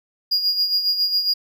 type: tone with tremolo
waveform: triangle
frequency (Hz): 4855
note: D#8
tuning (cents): -43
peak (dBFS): -14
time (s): 0.31-1.34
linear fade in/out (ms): 10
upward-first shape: sine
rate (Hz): 7.3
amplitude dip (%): 60
effects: none